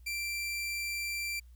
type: tone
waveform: sawtooth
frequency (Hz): 2353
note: D7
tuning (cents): +3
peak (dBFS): -30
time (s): 0.06-1.4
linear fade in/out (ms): 10
effects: added 60 Hz sine -51 dBFS peak until 1.55 s + white hiss -73 dBFS RMS until 1.55 s